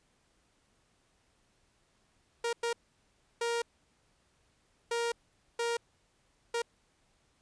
sawtooth tone bursts at uneven times, 468.7 Hz, A#4, 9 cents sharp, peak -26 dBFS, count 6, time 2.44-2.53 / 2.63-2.73 / 3.41-3.62 / 4.91-5.12 / 5.59-5.77 / 6.54-6.62 s, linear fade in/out 5 ms, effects pink hiss -71 dBFS RMS until 7.41 s + resampled to 22050 Hz

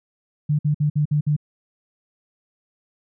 sine tone bursts, 148.8 Hz, D3, 23 cents sharp, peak -16 dBFS, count 6, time 0.49-1.365 s, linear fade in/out 10 ms, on 100 ms, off 55 ms, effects none

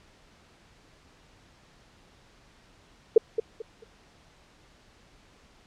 sine tone with echo, 447.3 Hz, A4, 28 cents sharp, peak -10 dBFS, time 3.16-3.18 s, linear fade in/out 5 ms, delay 220 ms, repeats 3, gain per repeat -11 dB, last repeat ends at 3.84 s, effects pink hiss -58 dBFS RMS until 5.66 s + low-pass 6000 Hz 12 dB/octave

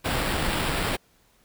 pink noise with sample-and-hold, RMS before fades -26 dBFS, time 0.04-0.97 s, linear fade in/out 20 ms, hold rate 6300 Hz, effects pink hiss -62 dBFS RMS until 1.44 s

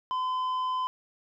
triangle tone with tanh clipping, 1020 Hz, C6, 44 cents flat, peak -28 dBFS, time 0.11-0.87 s, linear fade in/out 0 ms, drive 10 dB, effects none

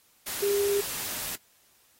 sine tone in noise, 403.3 Hz, G4, 49 cents sharp, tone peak -23 dBFS, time 0.42-0.81 s, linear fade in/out 10 ms, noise white, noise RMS -34 dBFS, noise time 0.26-1.36 s, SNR +8 dB, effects white hiss -63 dBFS RMS until 1.99 s + AAC 48 kbps

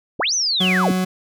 sine linear two-way sweep, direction up then down, 40 to 6260 to 90.2 Hz, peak -17 dBFS, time 0.19-0.92 s, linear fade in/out 10 ms, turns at 0.34 s
40% pulse tone, 185 Hz, F#3, in tune, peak -17 dBFS, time 0.6-1.05 s, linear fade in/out 10 ms
effects none

